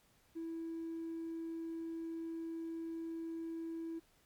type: tone with hard clipping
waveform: sine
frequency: 328.8 Hz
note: E4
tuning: 4 cents flat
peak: -40 dBFS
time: 0.35-4 s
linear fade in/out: 20 ms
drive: 1 dB
effects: pink hiss -70 dBFS RMS until 4.25 s + MP3 96 kbps